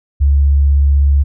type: tone with vibrato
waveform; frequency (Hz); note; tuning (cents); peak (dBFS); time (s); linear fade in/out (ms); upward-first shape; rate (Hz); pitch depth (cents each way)
sine; 70.4; C#2; +27; -7; 0.2-1.24; 20; square; 16; 9
effects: none